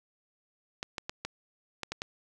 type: clicks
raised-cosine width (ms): 0.2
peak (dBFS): -17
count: 7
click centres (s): 0.829 / 0.982 / 1.095 / 1.25 / 1.833 / 1.92 / 2.019
effects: none